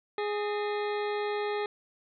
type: harmonic tone with a mistuned harmonic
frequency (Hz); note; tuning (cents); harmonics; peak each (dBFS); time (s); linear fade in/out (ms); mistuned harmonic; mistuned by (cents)
415.3; G#4; 0; 1 / 2 / 3 / 4 / 5 / 6 / 8 / 9 / 10; -30 / -36 / -40 / -42 / -44 / -46 / -48 / -49 / -50; 0.18-1.66; 2; 4; +150
effects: none